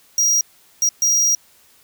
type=tone bursts at uneven times; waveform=square; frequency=5720 Hz; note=F8; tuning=41 cents sharp; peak=-14 dBFS; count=3; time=0.18-0.41 / 0.82-0.89 / 1.02-1.35 s; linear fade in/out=2 ms; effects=white hiss -53 dBFS RMS until 1.83 s